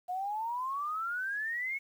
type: exponential sweep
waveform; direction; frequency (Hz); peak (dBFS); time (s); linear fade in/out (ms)
sine; up; 711 to 2221; -32; 0.08-1.79; 20
effects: 10-bit